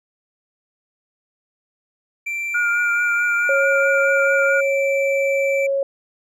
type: tone with pitch glide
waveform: triangle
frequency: 2349 to 2329 Hz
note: D7 to D7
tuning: 0 to -15 cents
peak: -21 dBFS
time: 2.26-5.67 s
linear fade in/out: 10 ms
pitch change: -15 cents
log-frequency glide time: 3.5-5.17 s
type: tone with vibrato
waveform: sine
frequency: 1423 Hz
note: F6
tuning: 32 cents sharp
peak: -17 dBFS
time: 2.54-4.61 s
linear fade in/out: 10 ms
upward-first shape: triangle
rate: 4.6 Hz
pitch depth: 31 cents each way
type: tone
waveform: sine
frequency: 550 Hz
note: C#5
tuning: 14 cents flat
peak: -17 dBFS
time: 3.49-5.83 s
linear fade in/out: 2 ms
effects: none

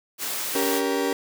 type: high-pass noise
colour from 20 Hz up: white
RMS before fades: -29 dBFS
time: 0.18-0.82 s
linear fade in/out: 50 ms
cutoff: 200 Hz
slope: 12 dB/octave
type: chord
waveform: 35% pulse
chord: G diminished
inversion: second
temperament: just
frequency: 282.2 / 392 / 470.4 Hz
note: Db4 / G4 / Bb4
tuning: +31 / 0 / +16 cents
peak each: -25 dBFS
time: 0.55-1.13 s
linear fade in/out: 2 ms
effects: none

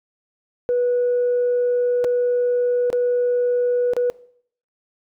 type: tone with dropouts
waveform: sine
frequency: 489.4 Hz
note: B4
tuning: 16 cents flat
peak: -15 dBFS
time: 0.69-4.1 s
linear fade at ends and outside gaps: 0 ms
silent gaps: 2.042-2.046 / 2.902-2.929 / 3.935-3.966 s
effects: noise-tail reverb RT60 0.6 s tail -21 dB re dry + tanh soft clip ceiling -13 dBFS

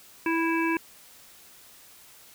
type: harmonic tone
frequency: 329.1 Hz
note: E4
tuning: 3 cents flat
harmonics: 1 / 3 / 5 / 7 / 8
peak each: -25 / -30 / -32 / -33 / -34 dBFS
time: 0.26-0.77 s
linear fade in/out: 2 ms
effects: white hiss -52 dBFS RMS until 2.34 s

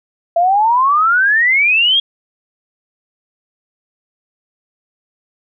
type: exponential sweep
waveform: sine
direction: up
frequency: 666 to 3322 Hz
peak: -9 dBFS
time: 0.36-2 s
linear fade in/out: 5 ms
effects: none

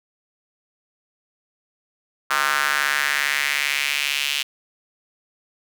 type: tone with high-pass filter sweep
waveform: square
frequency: 71.2 Hz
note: C#2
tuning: 47 cents sharp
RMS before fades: -22 dBFS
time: 2.3-4.43 s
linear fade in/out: 10 ms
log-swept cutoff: 1300 to 2900 Hz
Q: 2.9
effects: none

